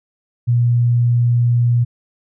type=tone; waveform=sine; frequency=120 Hz; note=B2; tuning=49 cents flat; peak=-11 dBFS; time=0.47-1.85 s; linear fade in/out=20 ms; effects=none